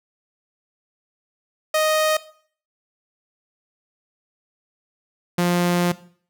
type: tone pair in turn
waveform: sawtooth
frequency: 622.3 / 175.74 Hz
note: D#5 / F3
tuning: 0 / +11 cents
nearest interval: octave + minor seventh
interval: 2189 cents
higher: first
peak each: -13 dBFS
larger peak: neither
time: 1.74-2.17 / 5.38-5.92 s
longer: second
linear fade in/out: 5 ms
effects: noise-tail reverb RT60 0.5 s tail -17 dB re dry